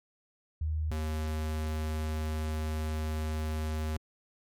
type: tone pair in turn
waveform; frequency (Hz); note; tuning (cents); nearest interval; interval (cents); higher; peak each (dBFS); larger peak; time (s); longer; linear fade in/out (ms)
sine / square; 77.78 / 77.78; D#2 / D#2; 0 / 0; unison; 0; neither; -28 / -31; first; 0.61-0.91 / 0.91-3.97; second; 5
effects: MP3 96 kbps